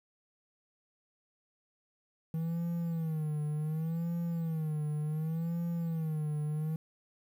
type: tone with vibrato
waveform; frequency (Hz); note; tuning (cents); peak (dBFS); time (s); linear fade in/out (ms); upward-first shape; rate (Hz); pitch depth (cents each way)
triangle; 160; D#3; +49; -29; 2.34-6.76; 2; sine; 0.68; 110
effects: 10-bit